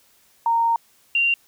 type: tone pair in turn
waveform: sine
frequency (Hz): 924 / 2769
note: A#5 / F7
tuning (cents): -16 / -15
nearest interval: octave + perfect fifth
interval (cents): 1901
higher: second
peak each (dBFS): -16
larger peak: neither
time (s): 0.46-0.76 / 1.15-1.34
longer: first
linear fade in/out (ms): 2
effects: white hiss -58 dBFS RMS until 1.47 s